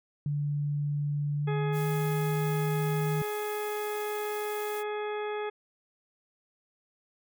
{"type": "tone with pitch glide", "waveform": "sine", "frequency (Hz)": [145.7, 153.74], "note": ["D3", "D#3"], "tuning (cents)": [-13, -20], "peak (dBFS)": -27, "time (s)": [0.26, 3.22], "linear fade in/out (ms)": 2, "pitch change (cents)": 93, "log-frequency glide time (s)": [1.37, 1.88]}
{"type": "harmonic tone", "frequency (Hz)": 420, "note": "G#4", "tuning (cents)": 19, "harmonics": [1, 2, 3, 4, 5, 6, 8], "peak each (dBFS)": [-32, -38, -42, -44, -46, -48, -50], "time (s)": [1.47, 5.5], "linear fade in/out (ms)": 10}
{"type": "noise", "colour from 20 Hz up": "blue", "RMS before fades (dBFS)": -44, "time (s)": [1.72, 4.84], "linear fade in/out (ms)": 50}
{"effects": []}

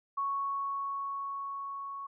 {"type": "tone with level ramp", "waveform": "sine", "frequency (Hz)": 1108.7, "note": "C#6", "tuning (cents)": 0, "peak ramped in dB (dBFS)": [-29, -38], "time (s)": [0.17, 2.07], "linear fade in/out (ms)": 10, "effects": []}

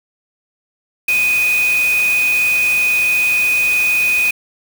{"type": "tone in noise", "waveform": "sine", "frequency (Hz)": 2489, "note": "D#7", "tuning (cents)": 0, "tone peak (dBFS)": -12, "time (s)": [1.08, 4.31], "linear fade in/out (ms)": 5, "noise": "white", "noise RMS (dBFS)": -26, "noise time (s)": [1.08, 4.31], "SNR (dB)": 11, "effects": []}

